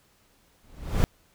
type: noise with exponential growth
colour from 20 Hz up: brown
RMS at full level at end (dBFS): -18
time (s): 0.63-1.04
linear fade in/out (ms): 0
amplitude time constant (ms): 88
effects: pink hiss -63 dBFS RMS until 1.34 s